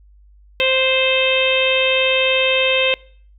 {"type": "harmonic tone", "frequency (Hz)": 523.3, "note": "C5", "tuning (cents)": 0, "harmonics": [1, 2, 3, 4, 5, 6, 7], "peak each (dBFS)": [-18, -29, -30, -24, -18, -21, -25], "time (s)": [0.6, 2.94], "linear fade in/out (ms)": 0, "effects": ["noise-tail reverb RT60 0.5 s tail -23 dB re dry", "added 50 Hz sine -45 dBFS peak until 3.38 s"]}